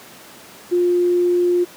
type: tone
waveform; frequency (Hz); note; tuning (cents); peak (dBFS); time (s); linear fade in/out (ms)
sine; 353.4; F4; +21; -13; 0.71-1.65; 20
effects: pink hiss -41 dBFS RMS until 1.76 s + high-pass 200 Hz 12 dB/octave